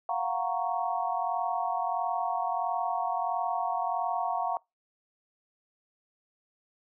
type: chord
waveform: sine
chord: Gb major seventh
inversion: third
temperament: equal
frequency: 698.5 / 740 / 932.3 / 1108.7 Hz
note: F5 / Gb5 / Bb5 / Db6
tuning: 0 / 0 / 0 / 0 cents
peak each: -32 / -32 / -33 / -35 dBFS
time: 0.09-4.57 s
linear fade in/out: 2 ms
effects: noise-tail reverb RT60 0.2 s tail -24 dB re dry